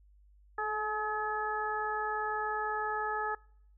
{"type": "harmonic tone with a mistuned harmonic", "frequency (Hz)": 425.9, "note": "G#4", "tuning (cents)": 44, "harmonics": [1, 2, 3, 4], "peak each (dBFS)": [-39, -35, -36, -37], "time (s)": [0.58, 3.35], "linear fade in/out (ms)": 5, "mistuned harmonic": 1, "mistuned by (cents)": 19, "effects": ["noise-tail reverb RT60 0.7 s tail -26 dB re dry", "added 50 Hz sine -58 dBFS peak until 3.77 s"]}